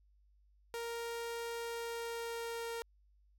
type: tone with pitch glide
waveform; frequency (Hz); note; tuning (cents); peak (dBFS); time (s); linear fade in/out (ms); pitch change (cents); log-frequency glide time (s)
sawtooth; 466.2 to 463.2; A#4 to A#4; 0 to -11; -35; 0.74-2.82; 0; -11; 1.6-2.71
effects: added 50 Hz sine -65 dBFS peak until 3.38 s